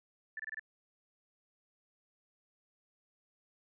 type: tone bursts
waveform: sine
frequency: 1760 Hz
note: A6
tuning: in tune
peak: -38 dBFS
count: 5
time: 0.37-0.595 s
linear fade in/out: 2 ms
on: 25 ms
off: 25 ms
effects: none